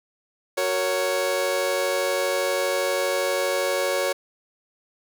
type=chord; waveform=sawtooth; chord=F# major; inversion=none; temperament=just; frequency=370 / 462.5 / 555 Hz; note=F#4 / A#4 / C#5; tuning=0 / -14 / +2 cents; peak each=-25 / -25 / -19 dBFS; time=0.57-4.13 s; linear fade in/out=10 ms; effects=none